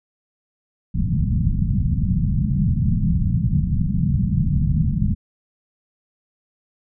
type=low-pass noise; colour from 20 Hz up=white; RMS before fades=-19 dBFS; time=0.94-5.15 s; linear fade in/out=20 ms; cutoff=200 Hz; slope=48 dB/octave; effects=none